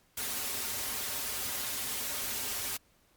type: noise with comb filter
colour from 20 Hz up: white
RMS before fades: -35 dBFS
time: 0.17-2.77 s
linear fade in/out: 5 ms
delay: 6 ms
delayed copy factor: -1
effects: pink hiss -67 dBFS RMS until 3.16 s + MP3 96 kbps